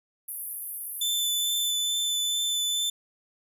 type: high-pass noise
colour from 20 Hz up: pink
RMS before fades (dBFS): -33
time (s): 0.28-1.71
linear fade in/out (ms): 5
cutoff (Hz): 10000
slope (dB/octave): 96
type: tone with vibrato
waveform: sawtooth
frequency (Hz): 3520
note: A7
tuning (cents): 0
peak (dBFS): -22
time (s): 1.01-2.9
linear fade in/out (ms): 5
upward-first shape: triangle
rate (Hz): 2.3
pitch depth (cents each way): 12
effects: resampled to 32000 Hz